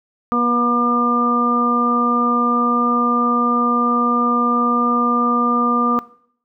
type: harmonic tone with a mistuned harmonic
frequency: 239.9 Hz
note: A#3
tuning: 50 cents sharp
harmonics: 1 / 2 / 3 / 4 / 5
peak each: -19 / -25 / -29 / -29 / -17 dBFS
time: 0.32-5.99 s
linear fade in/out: 0 ms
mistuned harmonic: 2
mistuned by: +18 cents
effects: noise-tail reverb RT60 0.6 s tail -19 dB re dry